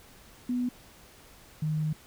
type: tone pair in turn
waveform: sine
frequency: 246.9 / 154.51 Hz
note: B3 / D#3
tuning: 0 / -12 cents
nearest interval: minor sixth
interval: 812 cents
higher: first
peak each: -26 dBFS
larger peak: neither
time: 0.49-0.69 / 1.62-1.93 s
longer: second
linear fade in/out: 5 ms
effects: pink hiss -54 dBFS RMS until 2.06 s